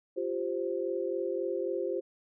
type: chord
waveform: sine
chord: F suspended second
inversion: none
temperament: just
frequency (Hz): 349.2 / 392.9 / 523.8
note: F4 / G4 / C5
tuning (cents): 0 / +4 / +2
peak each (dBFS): -34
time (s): 0.16-2.01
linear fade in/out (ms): 20
effects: none